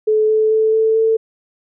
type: tone with pitch steps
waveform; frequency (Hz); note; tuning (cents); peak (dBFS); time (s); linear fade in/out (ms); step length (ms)
sine; 431.5 / 435 / 438.5 / 442.1 / 445.7; A4 / A4 / A4 / A4 / A4; -34 / -20 / -6 / +8 / +22; -11; 0.07-1.17; 10; 220
effects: none